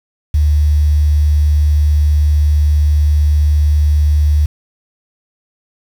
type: tone with quantisation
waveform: sine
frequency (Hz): 74.6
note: D2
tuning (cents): +28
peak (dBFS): -8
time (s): 0.34-4.46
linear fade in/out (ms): 5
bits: 6
effects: none